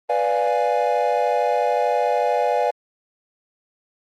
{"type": "chord", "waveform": "triangle", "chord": "B diminished seventh", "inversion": "none", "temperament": "equal", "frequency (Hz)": [493.9, 587.3, 698.5, 830.6], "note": ["B4", "D5", "F5", "Ab5"], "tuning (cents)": [0, 0, 0, 0], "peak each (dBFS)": -21, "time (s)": [0.09, 2.71], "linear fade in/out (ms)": 10, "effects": ["Opus 24 kbps"]}